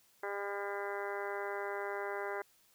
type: harmonic tone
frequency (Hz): 201.1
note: G3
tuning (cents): +44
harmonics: 2 / 3 / 4 / 5 / 6 / 7 / 8 / 9 / 10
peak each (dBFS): -40 / -44 / -44 / -46 / -49 / -47 / -46 / -53 / -48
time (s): 0.23-2.42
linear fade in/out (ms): 5
effects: white hiss -68 dBFS RMS until 2.74 s